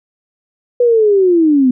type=linear sweep; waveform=sine; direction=down; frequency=493.9 to 245.6 Hz; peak=-7 dBFS; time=0.8-1.71 s; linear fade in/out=5 ms; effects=none